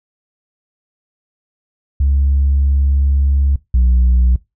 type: tone pair in turn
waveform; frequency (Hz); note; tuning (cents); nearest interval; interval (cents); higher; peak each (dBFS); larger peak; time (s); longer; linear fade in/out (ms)
sine; 69.3 / 61.74; C#2 / B1; 0 / 0; major second; 200; first; -9 / -6; second; 2-3.56 / 3.74-4.36; first; 5
effects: noise-tail reverb RT60 0.2 s tail -21 dB re dry + tanh soft clip ceiling -7 dBFS